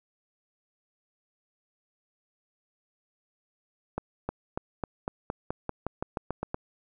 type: accelerating click train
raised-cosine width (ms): 1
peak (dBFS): -16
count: 14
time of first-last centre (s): 3.98-6.544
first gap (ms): 310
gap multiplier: 0.92
effects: none